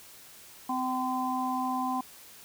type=harmonic tone; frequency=256.6 Hz; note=C4; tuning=34 cents flat; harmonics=1 / 3 / 4; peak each=-32 / -32 / -32 dBFS; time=0.69-2.01 s; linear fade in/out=5 ms; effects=white hiss -51 dBFS RMS until 2.44 s